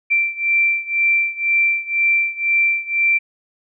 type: beating tone pair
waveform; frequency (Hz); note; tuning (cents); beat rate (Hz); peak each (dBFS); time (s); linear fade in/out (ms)
sine; 2349 / 2351; D7 / D7; 0 / +1; 2; -17 / -19; 0.1-3.19; 20
effects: none